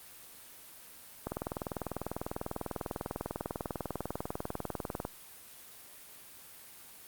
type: click train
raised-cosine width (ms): 1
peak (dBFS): -20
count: 77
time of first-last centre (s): 1.27-5.051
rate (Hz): 20.1
effects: white hiss -52 dBFS RMS until 7.07 s + Opus 32 kbps